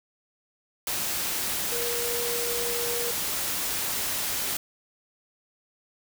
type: tone in noise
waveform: sine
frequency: 475.9 Hz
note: A#4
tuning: 36 cents sharp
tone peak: -31 dBFS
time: 1.72-3.11 s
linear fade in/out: 2 ms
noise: white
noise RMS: -29 dBFS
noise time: 0.87-4.57 s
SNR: -5 dB
effects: none

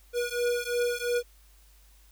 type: beating tone pair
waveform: square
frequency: 481.1 / 484 Hz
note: B4 / B4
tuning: -45 / -35 cents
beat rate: 2.9 Hz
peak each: -30 dBFS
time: 0.13-1.23 s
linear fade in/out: 50 ms
effects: added 50 Hz sine -55 dBFS peak until 2.11 s + white hiss -62 dBFS RMS until 2.11 s

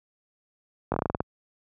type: slowing click train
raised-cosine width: 1 ms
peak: -11 dBFS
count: 9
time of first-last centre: 0.92-1.205 s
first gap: 20 ms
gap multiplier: 1.16
effects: high-pass 60 Hz 12 dB/octave

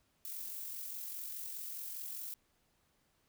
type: noise with amplitude modulation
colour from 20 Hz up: violet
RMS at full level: -42 dBFS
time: 0.25-2.34 s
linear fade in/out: 0 ms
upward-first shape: sine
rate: 44.9 Hz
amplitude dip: 35%
effects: pink hiss -75 dBFS RMS until 3.28 s

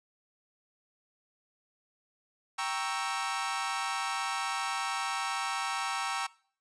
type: chord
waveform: sawtooth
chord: G diminished seventh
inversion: none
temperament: equal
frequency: 784 / 932.3 / 1108.7 / 1318.5 Hz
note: G5 / Bb5 / Db6 / Fb6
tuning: 0 / 0 / 0 / 0 cents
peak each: -33 dBFS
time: 2.58-6.27 s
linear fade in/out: 10 ms
effects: noise-tail reverb RT60 0.5 s tail -22 dB re dry + resampled to 22050 Hz

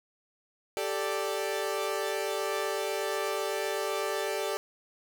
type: chord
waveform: sawtooth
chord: G suspended second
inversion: none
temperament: equal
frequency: 392 / 440 / 587.3 Hz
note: G4 / A4 / D5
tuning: 0 / 0 / 0 cents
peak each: -30 dBFS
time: 0.77-4.57 s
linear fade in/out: 0 ms
effects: none

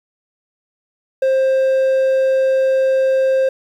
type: tone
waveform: triangle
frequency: 529 Hz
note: C5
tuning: 19 cents sharp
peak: -10 dBFS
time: 1.22-3.49 s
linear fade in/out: 5 ms
effects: 8-bit

